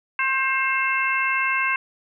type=harmonic tone with a mistuned harmonic; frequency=533 Hz; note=C5; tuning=32 cents sharp; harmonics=2 / 3 / 4 / 5; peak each=-25 / -25 / -25 / -25 dBFS; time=0.19-1.76 s; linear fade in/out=2 ms; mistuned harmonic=3; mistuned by=-21 cents; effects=none